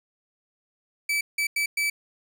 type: tone bursts at uneven times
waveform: 40% pulse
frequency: 2306 Hz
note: D7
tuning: 32 cents flat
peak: -22 dBFS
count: 4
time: 1.09-1.21 / 1.38-1.47 / 1.56-1.66 / 1.77-1.9 s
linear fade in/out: 5 ms
effects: none